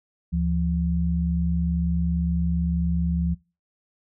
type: tone pair together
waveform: sine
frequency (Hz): 73.42 / 171.33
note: D2 / F3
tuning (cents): 0 / -33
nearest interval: octave + minor third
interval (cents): 1467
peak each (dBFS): -24 / -23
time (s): 0.32-3.35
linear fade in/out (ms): 20
effects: noise-tail reverb RT60 0.3 s tail -23 dB re dry